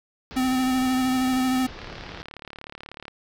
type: low-pass noise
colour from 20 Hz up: pink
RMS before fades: -40 dBFS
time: 0.31-2.22 s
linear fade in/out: 0 ms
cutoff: 5300 Hz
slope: 48 dB/octave
type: tone with vibrato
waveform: square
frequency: 257.6 Hz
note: C4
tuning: 27 cents flat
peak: -21 dBFS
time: 0.36-1.67 s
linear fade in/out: 10 ms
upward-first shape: triangle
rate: 13 Hz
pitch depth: 26 cents each way
type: click train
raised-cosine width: 0.3 ms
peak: -22 dBFS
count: 48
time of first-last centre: 1.79-3.081 s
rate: 36.4 Hz
effects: none